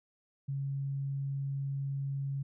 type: tone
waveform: sine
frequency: 138.1 Hz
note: C#3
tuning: 6 cents flat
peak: -32 dBFS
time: 0.48-2.43 s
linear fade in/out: 10 ms
effects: none